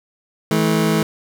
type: tone pair together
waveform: 25% pulse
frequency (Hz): 162 / 215.6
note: E3 / A3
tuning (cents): -30 / -35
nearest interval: perfect fourth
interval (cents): 495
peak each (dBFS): -14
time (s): 0.51-1.03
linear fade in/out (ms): 2
effects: none